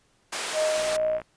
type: high-pass noise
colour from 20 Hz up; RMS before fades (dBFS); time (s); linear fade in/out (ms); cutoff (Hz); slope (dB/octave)
pink; -31; 0.32-0.97; 10; 610; 12
type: tone with tremolo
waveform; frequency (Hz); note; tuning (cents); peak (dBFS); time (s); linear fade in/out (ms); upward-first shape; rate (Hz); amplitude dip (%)
sine; 622.3; D#5; 0; -21; 0.53-1.21; 50; triangle; 2.4; 40
type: click train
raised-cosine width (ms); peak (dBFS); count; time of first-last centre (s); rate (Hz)
0.5; -24; 27; 0.78-1.217; 59.5
effects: pink hiss -65 dBFS RMS until 1.36 s + resampled to 22050 Hz